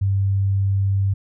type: tone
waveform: sine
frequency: 98 Hz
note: G2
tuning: in tune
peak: -16 dBFS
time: 0.01-1.14 s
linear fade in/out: 10 ms
effects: none